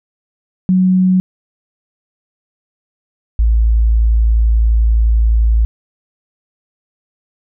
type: tone pair in turn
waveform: sine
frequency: 185.2 / 55.76 Hz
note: F#3 / A1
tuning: +2 / +24 cents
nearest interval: octave + major sixth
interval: 2078 cents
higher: first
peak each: -8 dBFS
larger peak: neither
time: 0.69-1.2 / 3.39-5.65 s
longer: second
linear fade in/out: 0 ms
effects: none